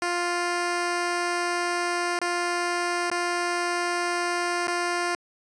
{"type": "tone with dropouts", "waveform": "10% pulse", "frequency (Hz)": 350.1, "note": "F4", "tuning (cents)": 4, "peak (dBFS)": -16, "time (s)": [0.02, 5.15], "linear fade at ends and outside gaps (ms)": 1, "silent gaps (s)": [[2.19, 2.215], [3.101, 3.114], [4.671, 4.68]], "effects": ["resampled to 22050 Hz"]}